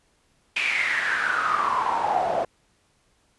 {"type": "noise with band-pass filter sweep", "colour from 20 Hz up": "pink", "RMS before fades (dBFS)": -24, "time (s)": [0.56, 2.45], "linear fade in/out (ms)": 5, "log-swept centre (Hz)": [2500, 630], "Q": 8.4, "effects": ["pink hiss -65 dBFS RMS until 3.38 s", "resampled to 24000 Hz"]}